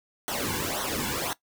pink noise with flanger, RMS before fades -30 dBFS, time 0.28-1.33 s, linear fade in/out 0 ms, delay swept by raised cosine 0.41 to 1.61 ms, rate 1.9 Hz, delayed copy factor -0.85, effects noise-tail reverb RT60 0.1 s tail -18 dB re dry

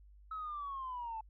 sine linear sweep, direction down, 1300 to 869 Hz, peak -38 dBFS, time 0.31-1.21 s, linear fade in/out 5 ms, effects tanh soft clip ceiling -34 dBFS + added 50 Hz sine -56 dBFS peak until 1.29 s

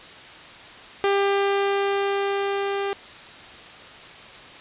sawtooth tone with level ramp, 397.8 Hz, G4, 25 cents sharp, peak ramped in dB -14 to -20 dBFS, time 1.04-2.93 s, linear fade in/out 0 ms, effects white hiss -42 dBFS RMS until 4.6 s + resampled to 8000 Hz

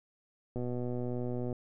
click train, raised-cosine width 2 ms, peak -24 dBFS, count 120, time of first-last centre 0.56-1.527 s, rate 123 Hz, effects none

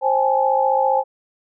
sine tone cluster, 529 / 806 / 861 Hz, C5 / G5 / A5, +19 / +48 / -38 cents, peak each -19 dBFS, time 0.01-1.04 s, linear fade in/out 50 ms, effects none

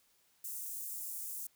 white high-pass noise, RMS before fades -42 dBFS, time 0.44-1.47 s, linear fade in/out 5 ms, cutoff 7500 Hz, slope 24 dB/octave, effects white hiss -71 dBFS RMS until 1.55 s

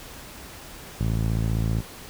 sawtooth tone with band-pass filter, 55.4 Hz, A1, 13 cents sharp, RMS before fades -24 dBFS, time 1-1.81 s, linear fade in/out 10 ms, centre 130 Hz, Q 1.2, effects pink hiss -42 dBFS RMS until 2.09 s

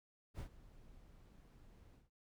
brown noise with ADSR envelope, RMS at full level -43 dBFS, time 0.34-2.1 s, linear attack 58 ms, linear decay 85 ms, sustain -18 dB, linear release 160 ms, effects none

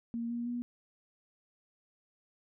sine tone with pitch steps, 233.1 / 237.3 / 241.6 Hz, A#3 / A#3 / B3, 0 / +31 / -38 cents, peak -33 dBFS, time 0.14-0.62 s, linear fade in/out 0 ms, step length 160 ms, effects none

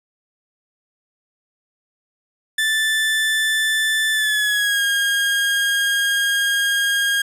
30% pulse tone with pitch glide, 1760 to 1623.3 Hz, A6 to G#6, 0 to -40 cents, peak -14 dBFS, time 2.58-7.22 s, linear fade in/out 5 ms, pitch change -140 cents, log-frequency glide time 4.12-4.83 s, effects resampled to 32000 Hz

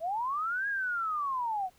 sine linear two-way sweep, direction up then down, 622.3 to 1661.2 to 713 Hz, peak -29 dBFS, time 0-1.7 s, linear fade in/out 50 ms, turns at 0.68 s, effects pink hiss -64 dBFS RMS until 1.78 s

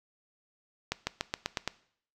accelerating click train, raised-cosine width 0.2 ms, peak -12 dBFS, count 7, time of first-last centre 0.92-1.676 s, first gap 150 ms, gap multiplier 0.93, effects noise-tail reverb RT60 0.6 s tail -19 dB re dry

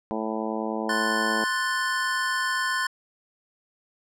harmonic tone, 110 Hz, A2, in tune, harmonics 2 / 3 / 4 / 5 / 6 / 7 / 8 / 9, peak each -31 / -33 / -34 / -35 / -36 / -36 / -37 / -38 dBFS, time 0.11-1.44 s, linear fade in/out 0 ms
square chord, F# diminished, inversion second, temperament equal, 1046.5 / 1480 / 1760 Hz, C6 / F#6 / A6, 0 / 0 / 0 cents, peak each -29 dBFS, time 0.89-2.87 s, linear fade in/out 5 ms
effects low-pass 9000 Hz 12 dB/octave

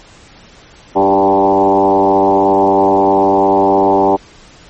sine tone with frequency modulation, 586 Hz, D5, 4 cents flat, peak -7 dBFS, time 0.95-4.17 s, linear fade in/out 20 ms, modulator 96.9 Hz, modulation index 3.3, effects pink hiss -41 dBFS RMS until 4.69 s + MP3 32 kbps

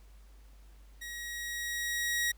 sawtooth tone with level ramp, 1900 Hz, A#6, 33 cents sharp, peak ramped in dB -37 to -24 dBFS, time 1.01-2.32 s, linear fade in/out 10 ms, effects added 50 Hz sine -52 dBFS peak until 2.37 s + pink hiss -66 dBFS RMS until 2.37 s

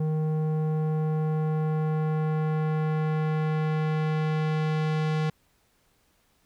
square tone with low-pass filter sweep, 155.56 Hz, D#3, in tune, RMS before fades -26 dBFS, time 0-5.3 s, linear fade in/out 5 ms, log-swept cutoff 550 to 4100 Hz, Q 0.74, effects pink hiss -67 dBFS RMS until 6.45 s

